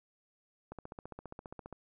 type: click train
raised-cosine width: 1 ms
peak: -30 dBFS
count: 16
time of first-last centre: 0.72-1.727 s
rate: 14.9 Hz
effects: none